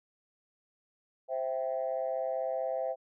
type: chord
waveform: sine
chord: C major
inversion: none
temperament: equal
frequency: 523.3 / 659.3 / 784 Hz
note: C5 / E5 / G5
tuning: 0 / 0 / 0 cents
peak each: -33 / -33 / -38 dBFS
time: 1.28-2.96 s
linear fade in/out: 50 ms
effects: tanh soft clip ceiling -22 dBFS